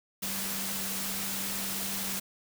sine tone in noise, 195.1 Hz, G3, 8 cents flat, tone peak -41 dBFS, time 0.22-2.2 s, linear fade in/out 10 ms, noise white, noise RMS -34 dBFS, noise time 0.22-2.2 s, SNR -10 dB, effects none

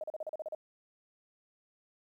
sine tone bursts, 622.3 Hz, D#5, in tune, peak -35 dBFS, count 9, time 0.01-0.549 s, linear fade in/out 2 ms, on 27 ms, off 37 ms, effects 12-bit

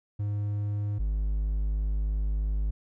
triangle tone pair in turn, 103.1 / 51.55 Hz, G#2 / G#1, -12 / -12 cents, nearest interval octave, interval 1200 cents, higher first, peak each -25 / -23 dBFS, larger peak second, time 0.19-0.99 / 0.99-2.71 s, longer second, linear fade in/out 10 ms, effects none

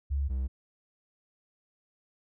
sine / triangle tone pair in turn, 69.8 / 65.32 Hz, C#2 / C2, +13 / -2 cents, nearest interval minor second, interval 115 cents, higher first, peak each -26 dBFS, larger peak neither, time 0.1-0.29 / 0.29-0.48 s, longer neither, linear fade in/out 20 ms, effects none

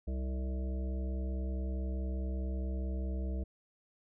harmonic tone with a mistuned harmonic, 64.7 Hz, C2, 19 cents flat, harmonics 1 / 3 / 5 / 7 / 9 / 10, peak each -33 / -43 / -47 / -50 / -52 / -53 dBFS, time 0.07-3.44 s, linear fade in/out 10 ms, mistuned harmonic 7, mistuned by -21 cents, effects none

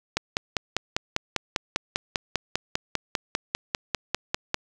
click train, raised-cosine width 0.2 ms, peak -6 dBFS, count 23, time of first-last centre 0.17-4.544 s, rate 5.03 Hz, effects none

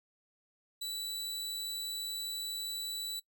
sawtooth tone, 3951 Hz, B7, in tune, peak -33 dBFS, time 0.81-3.2 s, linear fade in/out 10 ms, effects noise-tail reverb RT60 0.1 s tail -21 dB re dry

